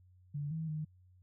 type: tone with pitch steps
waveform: sine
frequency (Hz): 145.1 / 160.4 / 153.9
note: D3 / E3 / D#3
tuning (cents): -21 / -47 / -19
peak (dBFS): -35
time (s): 0.34-0.85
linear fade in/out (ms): 10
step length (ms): 170
effects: added 91 Hz sine -60 dBFS peak until 1.22 s